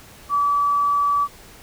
sine tone, 1150 Hz, D6, 37 cents flat, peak -16 dBFS, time 0.29-1.28 s, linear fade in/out 50 ms, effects pink hiss -45 dBFS RMS until 1.62 s

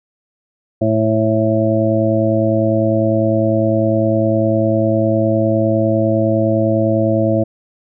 harmonic tone, 109.9 Hz, A2, 2 cents flat, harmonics 1 / 2 / 3 / 5 / 6, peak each -18 / -19 / -18 / -18 / -19 dBFS, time 0.81-7.44 s, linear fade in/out 10 ms, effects none

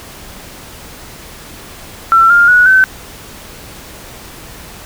sine tone with pitch steps, 1345 / 1403.7 / 1465 / 1529 Hz, E6 / F6 / F#6 / G6, +34 / +8 / -18 / -44 cents, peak -4 dBFS, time 2.12-2.84 s, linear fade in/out 0 ms, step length 180 ms, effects pink hiss -33 dBFS RMS until 4.85 s

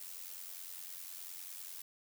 blue noise with amplitude modulation, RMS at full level -44 dBFS, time 0-1.82 s, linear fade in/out 5 ms, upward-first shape sine, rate 89.9 Hz, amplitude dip 70%, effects none

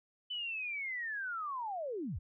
sine linear sweep, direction down, 3017 to 50.9 Hz, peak -36 dBFS, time 0.3-2.19 s, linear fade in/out 10 ms, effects none

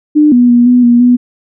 sine tone with pitch steps, 300.4 / 244.2 / 240.5 / 246.9 / 239.2 / 245.5 Hz, D4 / B3 / B3 / B3 / A#3 / B3, +39 / -19 / -46 / 0 / +45 / -10 cents, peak -3 dBFS, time 0.15-1.17 s, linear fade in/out 20 ms, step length 170 ms, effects none

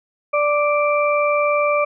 harmonic tone, 587.3 Hz, D5, in tune, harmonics 1 / 2 / 4, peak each -17 / -20 / -23 dBFS, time 0.33-1.85 s, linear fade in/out 10 ms, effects none

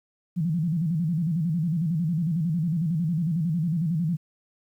sine tone with vibrato, 164.81 Hz, E3, in tune, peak -22 dBFS, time 0.36-4.17 s, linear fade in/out 20 ms, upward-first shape square, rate 11 Hz, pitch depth 120 cents each way, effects 10-bit

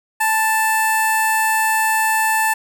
15% pulse tone with notch filter, 880 Hz, A5, in tune, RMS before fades -17 dBFS, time 0.2-2.54 s, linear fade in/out 10 ms, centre 3700 Hz, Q 0.84, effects none

